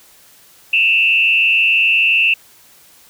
sine tone with frequency modulation, 2677 Hz, E7, 26 cents sharp, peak -10 dBFS, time 0.73-2.34 s, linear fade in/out 5 ms, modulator 153 Hz, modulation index 0.77, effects white hiss -47 dBFS RMS until 3.09 s

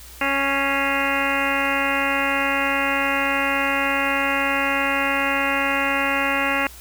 harmonic tone with a mistuned harmonic, 276.6 Hz, C#4, 4 cents flat, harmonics 1 / 2 / 3 / 4 / 5 / 6 / 7 / 8 / 9 / 10, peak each -28 / -28 / -28 / -28 / -28 / -28 / -28 / -28 / -28 / -28 dBFS, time 0.21-6.67 s, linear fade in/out 2 ms, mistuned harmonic 8, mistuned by -65 cents, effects added 60 Hz sine -43 dBFS peak until 6.8 s + white hiss -43 dBFS RMS until 6.8 s

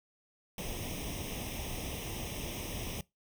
pink noise with comb filter, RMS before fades -39 dBFS, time 0.58-3.01 s, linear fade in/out 2 ms, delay 0.34 ms, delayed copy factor +0.8, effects noise-tail reverb RT60 0.2 s tail -22 dB re dry

